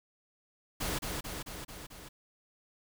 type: noise with echo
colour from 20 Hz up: pink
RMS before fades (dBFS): -34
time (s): 0.8-0.99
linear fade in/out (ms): 10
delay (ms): 220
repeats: 5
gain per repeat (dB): -3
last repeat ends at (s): 2.09
effects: none